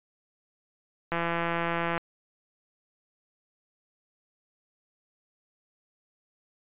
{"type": "click train", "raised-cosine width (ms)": 0.5, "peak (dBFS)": -14, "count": 146, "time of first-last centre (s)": [1.12, 1.978], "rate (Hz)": 169, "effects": ["resampled to 8000 Hz"]}